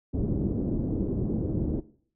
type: low-pass noise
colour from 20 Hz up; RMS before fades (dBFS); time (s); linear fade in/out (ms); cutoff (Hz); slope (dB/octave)
white; -28; 0.13-1.81; 20; 340; 24
effects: noise-tail reverb RT60 0.5 s tail -17 dB re dry